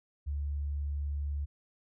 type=tone; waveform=sine; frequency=72 Hz; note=D2; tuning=34 cents flat; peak=-31 dBFS; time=0.26-1.46 s; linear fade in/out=20 ms; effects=none